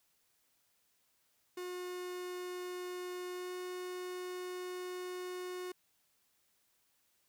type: tone with pitch glide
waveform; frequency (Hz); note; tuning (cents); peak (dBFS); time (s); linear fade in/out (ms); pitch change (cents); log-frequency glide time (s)
45% pulse; 360.8 to 363.1; F#4 to F#4; -44 to -33; -40; 1.57-5.72; 5; +11; 3.32-3.53
effects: white hiss -75 dBFS RMS until 7.28 s